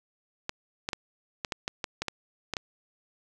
clicks, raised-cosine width 0.2 ms, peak -13 dBFS, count 11, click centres 0.494 / 0.889 / 0.932 / 1.448 / 1.522 / 1.679 / 1.842 / 2.02 / 2.083 / 2.537 / 2.568 s, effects none

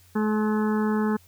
harmonic tone with a mistuned harmonic, 214.3 Hz, A3, 45 cents flat, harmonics 1 / 2 / 4 / 5 / 6 / 7 / 8, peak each -22 / -28 / -34 / -36 / -38 / -39 / -40 dBFS, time 0.15-1.17 s, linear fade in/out 10 ms, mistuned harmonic 5, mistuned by -18 cents, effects added 90 Hz sine -55 dBFS peak until 1.27 s + white hiss -58 dBFS RMS until 1.27 s

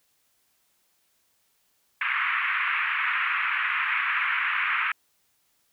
white band-pass noise, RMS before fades -26 dBFS, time 2.01-4.92 s, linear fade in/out 5 ms, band 1100 to 2500 Hz, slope 48 dB/octave, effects white hiss -69 dBFS RMS until 5.72 s

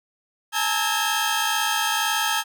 sawtooth tone cluster, 847 / 909 / 1298 / 1638 / 3175 Hz, G#5 / A#5 / E6 / G#6 / G7, +34 / -44 / -27 / -24 / +21 cents, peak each -24 dBFS, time 0.52-2.44 s, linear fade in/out 50 ms, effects none

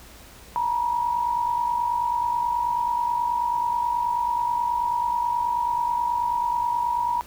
sine tone pair together, 913 / 962.3 Hz, A#5 / B5, -36 / -45 cents, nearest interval minor second, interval 91 cents, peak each -28 / -22 dBFS, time 0.56-7.21 s, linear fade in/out 0 ms, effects added 60 Hz sine -50 dBFS peak until 7.26 s + pink hiss -47 dBFS RMS until 7.26 s

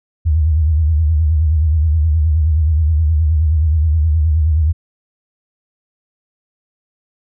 sine tone with vibrato, 78.1 Hz, D#2, 7 cents sharp, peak -10 dBFS, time 0.25-4.73 s, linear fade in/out 20 ms, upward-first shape sine, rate 9.5 Hz, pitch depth 110 cents each way, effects none

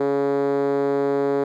5% pulse tone with band-pass filter, 140 Hz, C#3, 18 cents sharp, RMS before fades -21 dBFS, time 0-1.44 s, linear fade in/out 5 ms, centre 380 Hz, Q 3.7, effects none

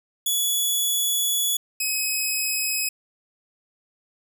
10% pulse tone pair in turn, 3408 / 2544 Hz, G#7 / D#7, +44 / +38 cents, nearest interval perfect fourth, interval 506 cents, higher first, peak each -13 / -14 dBFS, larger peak first, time 0.26-1.57 / 1.8-2.89 s, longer first, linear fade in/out 5 ms, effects none

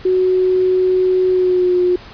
sine tone with pitch glide, 370 to 359.3 Hz, F#4 to F4, 0 to +49 cents, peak -11 dBFS, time 0.05-1.96 s, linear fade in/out 5 ms, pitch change -51 cents, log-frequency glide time 1.29-1.75 s, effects pink hiss -38 dBFS RMS until 2.13 s + resampled to 11025 Hz

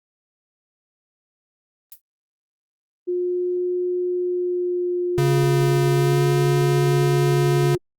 violet noise with exponential decay, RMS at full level -34 dBFS, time 1.92-2.01 s, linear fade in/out 0 ms, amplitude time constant 19 ms
sine tone with vibrato, 356.9 Hz, F4, 38 cents sharp, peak -20 dBFS, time 3.07-7.78 s, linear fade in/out 20 ms, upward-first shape sine, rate 0.33 Hz, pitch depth 11 cents each way
square tone with pitch glide, 139.1 to 141.12 Hz, C#3 to C#3, +6 to +31 cents, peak -18 dBFS, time 5.18-7.75 s, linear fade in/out 0 ms, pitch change +25 cents, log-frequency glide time 5.9-6.23 s
effects Opus 32 kbps

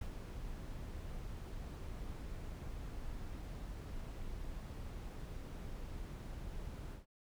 brown noise with ADSR envelope, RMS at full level -41 dBFS, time 0.01-7.06 s, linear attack 5 ms, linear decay 77 ms, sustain -4 dB, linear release 140 ms, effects none

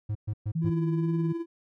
triangle tone bursts, 105.9 Hz, G#2, 34 cents sharp, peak -25 dBFS, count 4, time 0.09-0.702 s, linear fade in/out 10 ms, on 63 ms, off 120 ms
sine tone with vibrato, 161.7 Hz, E3, 33 cents flat, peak -25 dBFS, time 0.55-1.33 s, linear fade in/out 10 ms, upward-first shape sine, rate 2.1 Hz, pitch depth 24 cents each way
triangle tone with tremolo, 335.8 Hz, E4, 32 cents sharp, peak -26 dBFS, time 0.61-1.46 s, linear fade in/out 50 ms, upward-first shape sine, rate 19 Hz, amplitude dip 50%
effects none

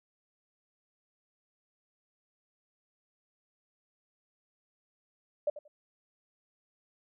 sine tone with echo, 593 Hz, D5, 17 cents sharp, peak -25 dBFS, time 5.47-5.5 s, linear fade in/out 5 ms, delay 90 ms, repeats 2, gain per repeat -15 dB, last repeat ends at 5.68 s, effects none

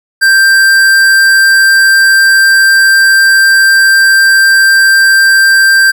sine tone with tanh clipping, 1576 Hz, G6, 9 cents sharp, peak -5 dBFS, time 0.21-5.92 s, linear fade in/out 20 ms, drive 17 dB, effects none

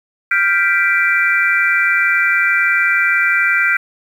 sine chord, G dominant seventh, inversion third, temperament equal, 1396.9 / 1568 / 1975.5 / 2349 Hz, F6 / G6 / B6 / D7, 0 / 0 / 0 / 0 cents, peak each -17 dBFS, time 0.31-3.77 s, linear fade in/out 5 ms, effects 7-bit

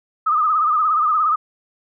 sine tone with vibrato, 1241 Hz, D#6, 5 cents flat, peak -14 dBFS, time 0.26-1.36 s, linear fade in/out 10 ms, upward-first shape sine, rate 17 Hz, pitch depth 78 cents each way, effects none

